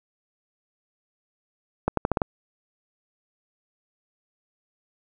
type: accelerating click train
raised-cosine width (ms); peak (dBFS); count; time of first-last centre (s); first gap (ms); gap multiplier
1; -7; 6; 1.88-2.218; 93; 0.84
effects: none